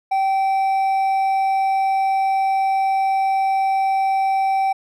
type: tone with hard clipping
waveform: triangle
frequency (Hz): 774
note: G5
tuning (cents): -22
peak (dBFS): -17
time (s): 0.11-4.73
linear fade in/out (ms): 10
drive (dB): 7
effects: none

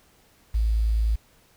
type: tone with quantisation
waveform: sine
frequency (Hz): 55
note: A1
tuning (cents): 0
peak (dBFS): -19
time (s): 0.54-1.16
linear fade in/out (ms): 10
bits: 8
effects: pink hiss -59 dBFS RMS until 1.56 s

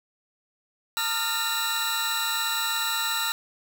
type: tone cluster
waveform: sawtooth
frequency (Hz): 904 / 1229 / 1389 / 1825 / 3932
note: A5 / D#6 / F6 / A#6 / B7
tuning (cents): +47 / -22 / -10 / -37 / -8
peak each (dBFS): -30 / -33 / -26 / -32 / -25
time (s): 0.97-3.32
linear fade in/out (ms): 0
effects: none

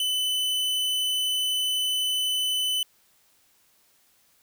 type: tone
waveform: 45% pulse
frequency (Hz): 3012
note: F#7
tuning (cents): +30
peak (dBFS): -23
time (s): 0-2.83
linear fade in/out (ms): 2
effects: white hiss -63 dBFS RMS until 4.42 s

